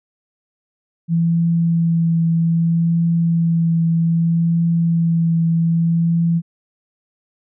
sine tone with vibrato, 166.7 Hz, E3, 20 cents sharp, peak -13 dBFS, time 1.08-6.42 s, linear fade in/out 50 ms, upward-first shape triangle, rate 0.63 Hz, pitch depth 15 cents each way, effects none

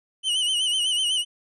45% pulse tone with vibrato, 2987 Hz, F#7, 16 cents sharp, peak -21 dBFS, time 0.23-1.25 s, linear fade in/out 50 ms, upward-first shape sine, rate 8 Hz, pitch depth 76 cents each way, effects resampled to 24000 Hz

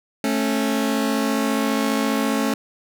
sawtooth tone pair together, 218.9 / 273.7 Hz, A3 / C#4, -9 / -22 cents, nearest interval major third, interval 387 cents, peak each -18 dBFS, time 0.24-2.54 s, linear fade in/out 2 ms, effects none

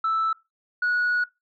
sine tone pair in turn, 1318.5 / 1460.9 Hz, E6 / F#6, 0 / -22 cents, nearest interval major second, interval 178 cents, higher second, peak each -19 dBFS, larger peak neither, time 0.04-0.33 / 0.82-1.24 s, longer second, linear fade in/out 5 ms, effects noise-tail reverb RT60 0.2 s tail -20 dB re dry + tanh soft clip ceiling -18 dBFS

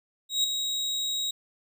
35% pulse tone with ADSR envelope, 3807 Hz, A#7, 36 cents sharp, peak -18 dBFS, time 0.29-1.31 s, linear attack 150 ms, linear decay 4 ms, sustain -7 dB, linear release 6 ms, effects none

